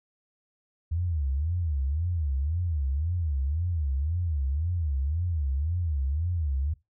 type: tone with vibrato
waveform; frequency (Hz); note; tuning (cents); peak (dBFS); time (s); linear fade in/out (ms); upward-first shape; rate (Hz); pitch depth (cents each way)
sine; 77.1; D#2; -15; -25; 0.91-6.74; 10; sine; 1.9; 250
effects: noise-tail reverb RT60 0.2 s tail -19 dB re dry